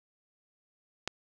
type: click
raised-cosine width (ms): 0.2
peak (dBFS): -14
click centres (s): 1.076
effects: none